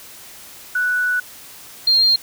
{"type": "tone pair in turn", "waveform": "sine", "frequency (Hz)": [1480, 4202], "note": ["F#6", "C8"], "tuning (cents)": [0, 7], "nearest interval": "octave + tritone", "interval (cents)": 1807, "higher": "second", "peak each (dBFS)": [-16, -11], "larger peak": "second", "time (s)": [[0.75, 1.2], [1.87, 2.16]], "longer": "first", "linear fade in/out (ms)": 5, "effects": ["white hiss -40 dBFS RMS until 2.22 s"]}